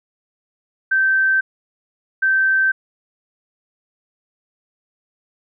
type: tone pair in turn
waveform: sine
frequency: 1553 / 1553 Hz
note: G6 / G6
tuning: -17 / -17 cents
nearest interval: unison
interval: 0 cents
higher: neither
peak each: -13 dBFS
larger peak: neither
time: 0.91-1.41 / 2.22-2.72 s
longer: neither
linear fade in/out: 10 ms
effects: none